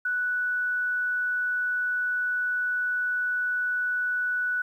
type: tone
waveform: sine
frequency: 1480 Hz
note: F#6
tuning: in tune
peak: -24 dBFS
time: 0.05-4.62 s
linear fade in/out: 5 ms
effects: 10-bit